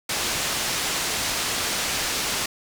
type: low-pass noise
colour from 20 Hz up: white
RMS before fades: -26 dBFS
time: 0.09-2.46 s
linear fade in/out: 5 ms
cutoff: 6900 Hz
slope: 12 dB/octave
effects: none